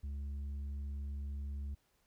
triangle tone with tanh clipping, 70.6 Hz, C#2, 32 cents sharp, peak -39 dBFS, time 0.03-1.75 s, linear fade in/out 10 ms, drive 9 dB, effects pink hiss -75 dBFS RMS until 2.06 s

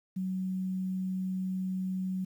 sine tone, 186.9 Hz, F#3, 18 cents sharp, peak -30 dBFS, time 0.16-2.25 s, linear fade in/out 10 ms, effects 10-bit

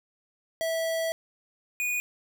square tone pair in turn, 654 / 2461 Hz, E5 / D#7, -14 / -20 cents, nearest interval octave + major seventh, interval 2294 cents, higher second, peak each -27 dBFS, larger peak neither, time 0.61-1.12 / 1.8-2 s, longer first, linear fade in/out 0 ms, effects none

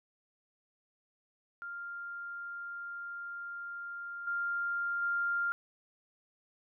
sine tone with level steps, 1396.9 Hz, F6, in tune, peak -39 / -31 / -29 dBFS, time 1.62-5.52 s, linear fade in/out 0 ms, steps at 4.27 / 5.02 s, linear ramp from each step 5 ms, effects none

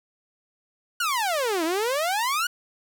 sawtooth exponential two-way sweep, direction down then up, 1484 to 311.1 to 1484 Hz, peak -19 dBFS, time 1-2.47 s, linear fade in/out 5 ms, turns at 1.64 s, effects none

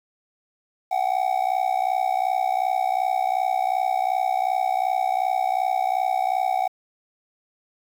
triangle tone with amplitude modulation, 753 Hz, F#5, 30 cents sharp, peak -14 dBFS, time 0.91-6.68 s, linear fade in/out 10 ms, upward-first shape sine, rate 62.7 Hz, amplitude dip 95%, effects 8-bit

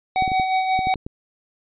square tone with tremolo, 754 Hz, F#5, 32 cents sharp, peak -17 dBFS, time 0.16-0.94 s, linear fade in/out 0 ms, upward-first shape sine, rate 5.6 Hz, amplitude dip 45%
clicks, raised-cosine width 3 ms, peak -17 dBFS, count 8, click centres 0.223 / 0.278 / 0.318 / 0.398 / 0.791 / 0.871 / 0.957 / 1.065 s
effects resampled to 8000 Hz

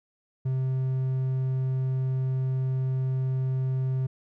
triangle tone, 130.81 Hz, C3, in tune, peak -22 dBFS, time 0.45-4.07 s, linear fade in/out 10 ms, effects none

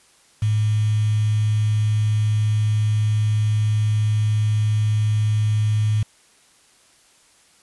sine tone with quantisation, 107.1 Hz, A2, 46 cents flat, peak -16 dBFS, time 0.42-6.03 s, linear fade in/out 5 ms, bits 6, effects white hiss -55 dBFS RMS until 7.62 s + resampled to 24000 Hz

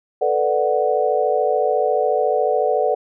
sine chord, B minor seventh, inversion third, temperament equal, 440 / 493.9 / 587.3 / 740 Hz, A4 / B4 / D5 / F#5, 0 / 0 / 0 / 0 cents, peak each -21 dBFS, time 0.21-2.95 s, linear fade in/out 10 ms, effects none

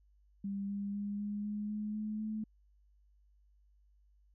sine tone with pitch steps, 198.7 / 201.1 / 203.6 / 206.1 / 208.6 / 211.1 / 213.7 / 216.3 Hz, G3 / G3 / G#3 / G#3 / G#3 / G#3 / G#3 / A3, +24 / +44 / -34 / -13 / +8 / +29 / +50 / -29 cents, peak -35 dBFS, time 0.44-2.44 s, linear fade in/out 5 ms, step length 250 ms, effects added 50 Hz sine -64 dBFS peak until 4.34 s

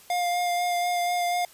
square tone with vibrato, 706 Hz, F5, 19 cents sharp, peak -24 dBFS, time 0.1-1.45 s, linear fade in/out 2 ms, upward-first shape sine, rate 4.1 Hz, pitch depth 14 cents each way, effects white hiss -52 dBFS RMS until 1.53 s + resampled to 32000 Hz

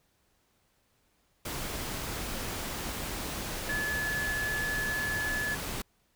sine tone in noise, 1717 Hz, A6, 43 cents flat, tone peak -30 dBFS, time 3.69-5.55 s, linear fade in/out 5 ms, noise pink, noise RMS -36 dBFS, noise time 1.45-5.82 s, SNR +3 dB, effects pink hiss -71 dBFS RMS until 6.15 s

